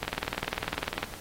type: two click trains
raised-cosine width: 0.3 ms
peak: -23 / -12 dBFS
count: 12 / 21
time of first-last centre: 0.05-1.139 / 0.03-1.03 s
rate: 10.1 / 20 Hz
effects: pink hiss -45 dBFS RMS until 1.2 s + AAC 48 kbps